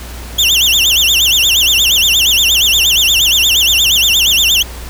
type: tone with vibrato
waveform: 35% pulse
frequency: 3136 Hz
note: G7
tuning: in tune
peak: -6 dBFS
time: 0.38-4.63 s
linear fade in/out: 10 ms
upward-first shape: sine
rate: 8.5 Hz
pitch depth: 260 cents each way
effects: added 60 Hz sine -26 dBFS peak until 4.89 s + pink hiss -31 dBFS RMS until 4.89 s